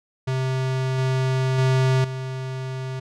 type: tone with level steps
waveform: square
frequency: 130.81 Hz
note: C3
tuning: in tune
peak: -22 / -20 / -17 / -28 dBFS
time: 0.27-3 s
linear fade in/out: 10 ms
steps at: 0.98 / 1.58 / 2.04 s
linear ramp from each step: 5 ms
effects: low-pass 6000 Hz 12 dB/octave